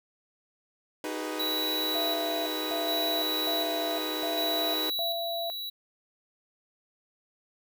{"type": "chord", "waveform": "sawtooth", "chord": "G# minor seventh", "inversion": "second", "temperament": "equal with one note detuned", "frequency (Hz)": [311.1, 377.6, 415.3, 493.9], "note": ["D#4", "F#4", "G#4", "B4"], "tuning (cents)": [0, 35, 0, 0], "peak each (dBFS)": [-31, -36, -36, -34], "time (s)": [1.04, 4.9], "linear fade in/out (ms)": 2}
{"type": "tone with tremolo", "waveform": "square", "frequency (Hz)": 3920, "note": "B7", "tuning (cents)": -14, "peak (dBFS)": -29, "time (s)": [1.39, 5.7], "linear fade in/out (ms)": 10, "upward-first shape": "square", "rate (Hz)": 0.67, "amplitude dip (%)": 45}
{"type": "tone bursts", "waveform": "sine", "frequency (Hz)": 675, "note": "E5", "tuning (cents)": 41, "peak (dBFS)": -31, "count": 5, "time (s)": [1.95, 5.5], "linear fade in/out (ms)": 0, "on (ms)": 510, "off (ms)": 250}
{"effects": []}